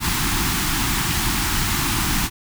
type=band-stop noise; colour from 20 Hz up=pink; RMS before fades=-21 dBFS; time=0-2.3 s; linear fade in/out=50 ms; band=350 to 800 Hz; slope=48 dB/octave; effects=none